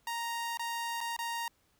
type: tone with dropouts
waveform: sawtooth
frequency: 932.3 Hz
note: A#5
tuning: in tune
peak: -30 dBFS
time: 0.07-1.48 s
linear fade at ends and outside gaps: 2 ms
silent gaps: 0.573-0.594 / 1.006-1.011 / 1.165-1.189 s
effects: pink hiss -71 dBFS RMS until 1.79 s